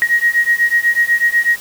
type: beating tone pair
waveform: sine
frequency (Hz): 1883 / 1891.1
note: A#6 / A#6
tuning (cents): +17 / +24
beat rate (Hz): 8.1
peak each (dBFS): -14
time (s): 0.02-1.56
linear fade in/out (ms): 0
effects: white hiss -34 dBFS RMS until 1.6 s